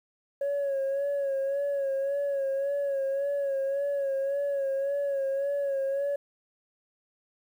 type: tone with vibrato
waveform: sine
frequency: 554.4 Hz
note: C#5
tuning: in tune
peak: -24 dBFS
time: 0.41-6.16 s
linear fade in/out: 5 ms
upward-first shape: sine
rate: 1.8 Hz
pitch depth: 44 cents each way
effects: tanh soft clip ceiling -24 dBFS + 10-bit